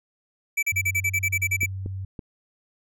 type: tone bursts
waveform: square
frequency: 2314 Hz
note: D7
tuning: 26 cents flat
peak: -21 dBFS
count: 12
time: 0.57-1.662 s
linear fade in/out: 10 ms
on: 58 ms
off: 36 ms
type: tone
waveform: sine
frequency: 95.6 Hz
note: G2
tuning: 43 cents flat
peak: -29 dBFS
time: 0.72-2.05 s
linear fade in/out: 5 ms
type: clicks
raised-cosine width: 3 ms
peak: -22 / -21 / -22 dBFS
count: 3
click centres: 1.632 / 1.861 / 2.192 s
effects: none